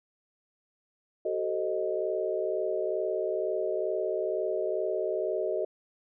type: chord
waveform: sine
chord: F# diminished seventh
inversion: none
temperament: equal with one note detuned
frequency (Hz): 377.8 / 440 / 523.3 / 622.3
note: F#4 / A4 / C5 / Eb5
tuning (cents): +36 / 0 / 0 / 0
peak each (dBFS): -32 / -33 / -37 / -31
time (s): 1.25-5.65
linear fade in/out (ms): 5
effects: none